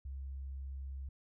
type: tone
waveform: sine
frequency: 67.4 Hz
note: C#2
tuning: 48 cents flat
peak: -40 dBFS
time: 0.05-1.09 s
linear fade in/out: 5 ms
effects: none